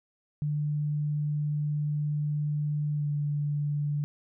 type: tone with pitch glide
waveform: sine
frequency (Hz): 148.6 to 146.47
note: D3 to D3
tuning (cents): +21 to -4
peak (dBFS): -26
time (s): 0.42-4.04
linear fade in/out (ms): 0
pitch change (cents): -25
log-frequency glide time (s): 2.95-3.06
effects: none